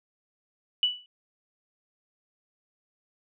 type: tone with exponential decay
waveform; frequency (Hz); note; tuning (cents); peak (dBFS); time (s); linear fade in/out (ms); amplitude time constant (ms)
sine; 2960; F#7; 0; -17; 0.83-1.06; 1; 49
effects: none